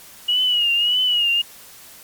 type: tone with vibrato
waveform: sine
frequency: 2900 Hz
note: F#7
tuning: 35 cents flat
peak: -15 dBFS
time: 0.28-1.42 s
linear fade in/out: 10 ms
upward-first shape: triangle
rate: 1.7 Hz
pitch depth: 83 cents each way
effects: white hiss -43 dBFS RMS until 2.03 s + MP3 96 kbps